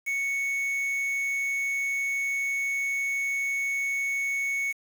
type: tone with quantisation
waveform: triangle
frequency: 2217 Hz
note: C#7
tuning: in tune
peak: -24 dBFS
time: 0.06-4.73 s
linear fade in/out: 20 ms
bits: 7
effects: none